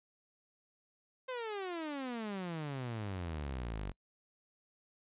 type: exponential sweep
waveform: sawtooth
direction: down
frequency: 525 to 46.36 Hz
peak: -34 dBFS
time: 1.28-3.92 s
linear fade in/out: 10 ms
effects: noise-tail reverb RT60 0.1 s tail -26 dB re dry + resampled to 8000 Hz